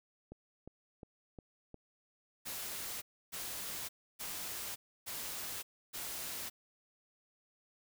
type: click train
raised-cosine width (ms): 2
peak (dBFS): -35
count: 5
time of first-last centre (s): 0.32-1.743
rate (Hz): 2.81
type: noise bursts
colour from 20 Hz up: white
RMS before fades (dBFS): -42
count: 5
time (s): 2.45-6.5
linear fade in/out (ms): 20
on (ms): 570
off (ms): 300
effects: none